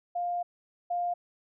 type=tone pair in turn; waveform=sine; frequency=703 / 703 Hz; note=F5 / F5; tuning=+11 / +11 cents; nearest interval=unison; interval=0 cents; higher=neither; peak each=-28 / -27 dBFS; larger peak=second; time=0.15-0.43 / 0.9-1.14 s; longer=first; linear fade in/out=10 ms; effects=none